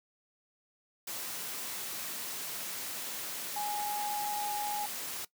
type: tone in noise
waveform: sine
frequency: 830 Hz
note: G#5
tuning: 1 cent flat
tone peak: -33 dBFS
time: 3.56-4.86 s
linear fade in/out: 5 ms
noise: white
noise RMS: -39 dBFS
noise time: 1.07-5.25 s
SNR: +3 dB
effects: noise-tail reverb RT60 0.1 s tail -19 dB re dry + high-pass 150 Hz 12 dB/octave